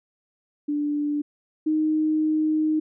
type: tone pair in turn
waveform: sine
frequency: 293.7 / 310.2 Hz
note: D4 / D#4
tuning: 0 / -5 cents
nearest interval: minor second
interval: 95 cents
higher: second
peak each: -22 / -19 dBFS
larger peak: second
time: 0.68-1.22 / 1.66-2.8 s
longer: second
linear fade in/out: 10 ms
effects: none